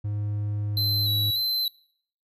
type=tone; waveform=triangle; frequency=103.83 Hz; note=G#2; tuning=in tune; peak=-24 dBFS; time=0.04-1.31 s; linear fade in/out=10 ms
type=tone with vibrato; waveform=square; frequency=4000 Hz; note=B7; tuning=21 cents sharp; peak=-24 dBFS; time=0.77-1.68 s; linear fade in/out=2 ms; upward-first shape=square; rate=1.7 Hz; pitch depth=34 cents each way
effects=noise-tail reverb RT60 0.6 s tail -23 dB re dry